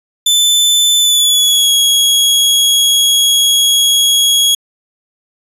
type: tone with pitch glide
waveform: sawtooth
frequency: 3520 to 3322 Hz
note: A7 to G#7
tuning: 0 to 0 cents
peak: -5 dBFS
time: 0.26-4.55 s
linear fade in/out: 5 ms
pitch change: -100 cents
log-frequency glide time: 0.99-1.71 s
effects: resampled to 32000 Hz